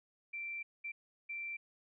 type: tone bursts at uneven times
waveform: sine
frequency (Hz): 2349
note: D7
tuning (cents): 0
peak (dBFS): -39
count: 3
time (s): 0.33-0.63 / 0.84-0.92 / 1.29-1.57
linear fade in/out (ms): 10
effects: none